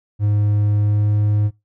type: tone with pitch glide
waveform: triangle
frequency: 103.83 to 104.49 Hz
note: G#2 to G#2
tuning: 0 to +11 cents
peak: -12 dBFS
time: 0.19-1.51 s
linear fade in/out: 50 ms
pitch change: +11 cents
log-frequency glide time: 0.79-1.09 s
effects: noise-tail reverb RT60 0.2 s tail -21 dB re dry